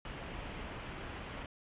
pink low-pass noise, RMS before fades -44 dBFS, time 0.05-1.46 s, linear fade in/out 2 ms, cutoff 3300 Hz, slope 48 dB/octave, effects resampled to 8000 Hz

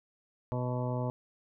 harmonic tone, 124.5 Hz, B2, 14 cents sharp, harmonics 1 / 2 / 3 / 4 / 5 / 7 / 8 / 9, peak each -32 / -38 / -43 / -40 / -39 / -42 / -46 / -50 dBFS, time 0.52-1.1 s, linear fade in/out 0 ms, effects none

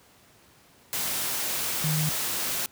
sine tone in noise, 154.3 Hz, D#3, 14 cents flat, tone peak -24 dBFS, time 1.84-2.09 s, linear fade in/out 0 ms, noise white, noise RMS -29 dBFS, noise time 0.93-2.66 s, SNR +2 dB, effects pink hiss -57 dBFS RMS until 2.71 s + high-pass 80 Hz 12 dB/octave

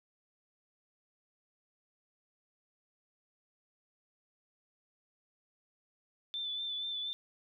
sine tone with vibrato, 3520 Hz, A7, in tune, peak -35 dBFS, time 6.34-7.13 s, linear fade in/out 0 ms, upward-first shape sine, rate 4.2 Hz, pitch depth 30 cents each way, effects none

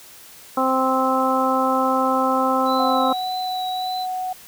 harmonic tone, 261.6 Hz, C4, in tune, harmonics 1 / 2 / 3 / 4 / 5, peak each -23 / -23 / -23 / -23 / -23 dBFS, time 0.57-3.13 s, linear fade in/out 5 ms
triangle tone with vibrato, 3951 Hz, B7, in tune, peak -29 dBFS, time 2.65-4.07 s, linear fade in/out 50 ms, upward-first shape triangle, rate 1.7 Hz, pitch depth 32 cents each way
sine tone, 740 Hz, F#5, in tune, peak -23 dBFS, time 2.79-4.33 s, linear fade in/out 5 ms
effects white hiss -44 dBFS RMS until 4.47 s

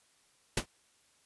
pink noise with exponential decay, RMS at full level -23 dBFS, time 0.57-0.66 s, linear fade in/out 5 ms, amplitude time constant 19 ms, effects white hiss -68 dBFS RMS until 1.25 s + resampled to 24000 Hz

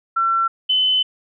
sine tone pair in turn, 1350 / 3031 Hz, E6 / F#7, +41 / +41 cents, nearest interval octave + major second, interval 1400 cents, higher second, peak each -15 / -14 dBFS, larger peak second, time 0.16-0.48 / 0.69-1.03 s, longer second, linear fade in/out 10 ms, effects none

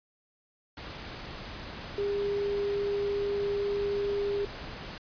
sine tone in noise, 404.5 Hz, G#4, 46 cents flat, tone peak -27 dBFS, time 1.98-4.45 s, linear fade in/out 2 ms, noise pink, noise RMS -41 dBFS, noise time 0.77-4.98 s, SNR +11 dB, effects resampled to 11025 Hz

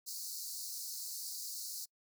pink high-pass noise, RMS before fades -43 dBFS, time 0.06-1.86 s, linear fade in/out 20 ms, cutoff 4200 Hz, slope 96 dB/octave, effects noise-tail reverb RT60 0.1 s tail -26 dB re dry

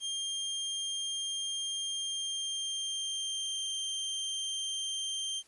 sawtooth tone with pitch glide, 3199 to 3160 Hz, G7 to G7, +34 to +13 cents, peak -30 dBFS, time 0-5.43 s, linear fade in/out 50 ms, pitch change -21 cents, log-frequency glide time 1.87-3.81 s, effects white hiss -63 dBFS RMS until 5.47 s + resampled to 24000 Hz

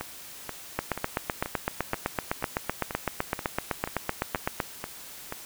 two click trains, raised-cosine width 0.5 ms, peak -10 / -17 dBFS, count 31 / 12, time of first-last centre 0.79-4.602 / 0.01-5.324 s, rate 7.87 / 2.07 Hz, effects white hiss -44 dBFS RMS until 5.45 s

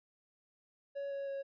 triangle tone with pitch steps, 560 / 555.2 / 550.4 Hz, C#5 / C#5 / C#5, +18 / +3 / -12 cents, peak -35 dBFS, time 0.95-1.43 s, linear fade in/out 20 ms, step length 160 ms, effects resampled to 11025 Hz

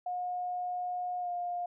sine tone with pitch glide, 720 to 706.8 Hz, F#5 to F5, -47 to +21 cents, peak -32 dBFS, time 0.06-1.66 s, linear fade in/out 5 ms, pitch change -32 cents, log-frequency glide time 1.2-1.29 s, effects none

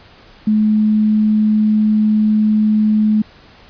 sine tone, 214 Hz, A3, 48 cents flat, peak -10 dBFS, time 0.47-3.22 s, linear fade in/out 5 ms, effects pink hiss -44 dBFS RMS until 3.69 s + resampled to 11025 Hz

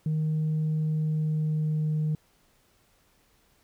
sine tone with pitch glide, 155.56 to 153.95 Hz, D#3 to D#3, 0 to -18 cents, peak -22 dBFS, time 0.06-2.15 s, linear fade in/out 2 ms, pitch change -18 cents, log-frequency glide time 0.77-1.92 s, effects tanh soft clip ceiling -22 dBFS + pink hiss -65 dBFS RMS until 3.63 s

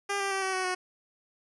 10% pulse tone with pitch steps, 401 / 393.9 / 386.9 / 380 / 373.3 / 366.7 Hz, G4 / G4 / G4 / F#4 / F#4 / F#4, +39 / +8 / -23 / +46 / +15 / -15 cents, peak -20 dBFS, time 0.09-0.75 s, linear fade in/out 10 ms, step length 110 ms, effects resampled to 24000 Hz + 10-bit

